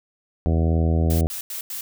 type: harmonic tone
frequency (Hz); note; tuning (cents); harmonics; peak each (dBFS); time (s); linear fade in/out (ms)
81.5; E2; -19; 1 / 2 / 3 / 4 / 5 / 6 / 7 / 8 / 9; -18 / -24 / -28 / -30 / -32 / -34 / -35 / -36 / -37; 0.46-1.27; 0
type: noise bursts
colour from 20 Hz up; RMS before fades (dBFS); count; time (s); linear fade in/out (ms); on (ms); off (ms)
blue; -31; 4; 1.1-1.81; 2; 110; 90
effects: none